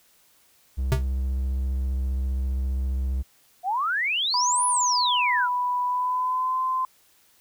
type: tone with vibrato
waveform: triangle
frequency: 65.41 Hz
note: C2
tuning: in tune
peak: -21 dBFS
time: 0.77-3.23 s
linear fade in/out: 20 ms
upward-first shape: triangle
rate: 15 Hz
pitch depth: 33 cents each way
type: tone with exponential decay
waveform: square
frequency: 130 Hz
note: C3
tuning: 11 cents flat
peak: -15 dBFS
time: 0.92-1.05 s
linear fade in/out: 0 ms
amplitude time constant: 27 ms
type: exponential two-way sweep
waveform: sine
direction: up then down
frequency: 692 to 10548 to 1293 Hz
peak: -22 dBFS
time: 3.63-5.49 s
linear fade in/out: 50 ms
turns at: 4.66 s
type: tone with pitch glide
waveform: sine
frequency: 987.8 to 1032.7 Hz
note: B5 to C6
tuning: 0 to -23 cents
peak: -22 dBFS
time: 4.34-6.85 s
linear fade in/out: 2 ms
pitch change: +77 cents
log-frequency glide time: 5.85-6.61 s
effects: white hiss -60 dBFS RMS until 7.4 s